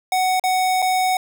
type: tone with dropouts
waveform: square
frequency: 744 Hz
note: F#5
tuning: 9 cents sharp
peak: -17 dBFS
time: 0.12-1.17 s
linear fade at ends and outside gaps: 2 ms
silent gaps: 0.397-0.438 / 0.82-0.824 s
effects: none